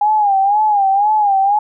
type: tone with vibrato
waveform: sine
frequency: 816 Hz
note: G#5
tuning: 31 cents flat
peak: -10 dBFS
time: 0.01-1.59 s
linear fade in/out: 5 ms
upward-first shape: sine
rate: 2 Hz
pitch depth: 96 cents each way
effects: none